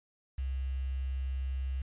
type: tone with quantisation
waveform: sine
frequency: 66 Hz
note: C2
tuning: 16 cents sharp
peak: -31 dBFS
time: 0.38-1.82 s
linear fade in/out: 5 ms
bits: 9
effects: resampled to 8000 Hz